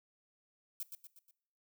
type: noise with echo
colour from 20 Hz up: violet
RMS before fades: -40 dBFS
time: 0.8-0.83 s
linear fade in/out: 2 ms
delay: 120 ms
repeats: 4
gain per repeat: -6 dB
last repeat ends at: 1.31 s
effects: noise-tail reverb RT60 0.7 s tail -20 dB re dry